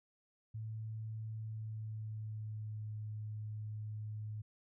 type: tone with pitch glide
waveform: sine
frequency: 110 to 107.05 Hz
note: A2 to A2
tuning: 0 to -47 cents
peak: -40 dBFS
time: 0.54-4.42 s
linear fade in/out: 10 ms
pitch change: -47 cents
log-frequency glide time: 1.32-2.92 s
effects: none